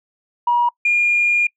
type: tone pair in turn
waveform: sine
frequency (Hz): 959 / 2417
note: A#5 / D7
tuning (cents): +49 / +49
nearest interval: octave + major third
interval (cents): 1600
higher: second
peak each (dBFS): -12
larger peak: neither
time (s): 0.47-0.69 / 0.85-1.47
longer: second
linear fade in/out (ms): 5
effects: noise-tail reverb RT60 0.1 s tail -25 dB re dry + tanh soft clip ceiling -8 dBFS